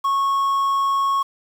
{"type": "tone with quantisation", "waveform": "triangle", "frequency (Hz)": 1100, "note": "C#6", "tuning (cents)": -14, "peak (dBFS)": -15, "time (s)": [0.04, 1.23], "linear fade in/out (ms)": 10, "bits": 7, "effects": []}